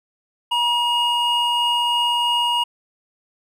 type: tone pair together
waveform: triangle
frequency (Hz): 956 / 2865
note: A#5 / F7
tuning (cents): +43 / +44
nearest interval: octave + perfect fifth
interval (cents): 1901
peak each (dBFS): -18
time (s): 0.51-2.64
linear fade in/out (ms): 10
effects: none